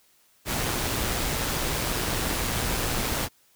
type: noise with amplitude modulation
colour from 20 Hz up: pink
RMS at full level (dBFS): -26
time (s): 0.45-3.29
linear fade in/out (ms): 50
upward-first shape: sine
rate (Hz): 121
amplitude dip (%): 30
effects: white hiss -62 dBFS RMS until 3.55 s